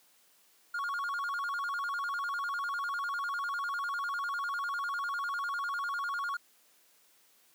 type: tone with vibrato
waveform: triangle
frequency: 1257 Hz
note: D#6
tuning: 17 cents sharp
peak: -30 dBFS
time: 0.74-6.37 s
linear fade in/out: 5 ms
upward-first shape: square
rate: 10 Hz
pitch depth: 210 cents each way
effects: white hiss -65 dBFS RMS until 7.54 s + high-pass 200 Hz 12 dB/octave